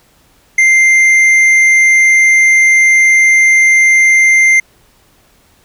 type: tone with tanh clipping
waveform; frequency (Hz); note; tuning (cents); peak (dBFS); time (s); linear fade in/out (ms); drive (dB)
sine; 2093; C7; 0; -6; 0.58-4.6; 5; 7
effects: pink hiss -50 dBFS RMS until 5.64 s